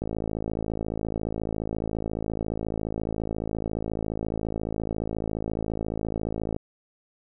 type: click train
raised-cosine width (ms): 2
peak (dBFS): -16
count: 357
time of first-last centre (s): 0.02-6.564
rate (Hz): 54.4
effects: none